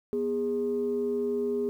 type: tone pair together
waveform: sine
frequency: 244.3 / 410.9 Hz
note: B3 / G#4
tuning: -19 / -18 cents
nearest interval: major sixth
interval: 901 cents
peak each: -31 / -26 dBFS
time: 0.13-1.69 s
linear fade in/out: 0 ms
effects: tanh soft clip ceiling -20 dBFS + 10-bit